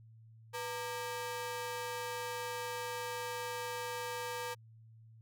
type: ring-modulated tone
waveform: sawtooth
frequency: 705 Hz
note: F5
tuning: 16 cents sharp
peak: -31 dBFS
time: 0.53-4.55 s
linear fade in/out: 20 ms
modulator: 213 Hz
effects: added 112 Hz sine -55 dBFS peak until 5.21 s